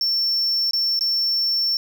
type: tone with dropouts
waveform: triangle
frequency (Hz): 5420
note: E8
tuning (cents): +47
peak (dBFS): -17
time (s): 0.01-1.77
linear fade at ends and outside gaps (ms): 1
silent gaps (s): 0.71-0.733 / 0.992-1.009
effects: none